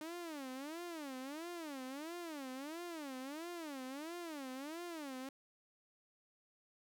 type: tone with vibrato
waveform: sawtooth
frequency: 300 Hz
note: D4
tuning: 37 cents sharp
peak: -40 dBFS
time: 0.01-5.29 s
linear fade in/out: 2 ms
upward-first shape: sine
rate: 1.5 Hz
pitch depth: 270 cents each way
effects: none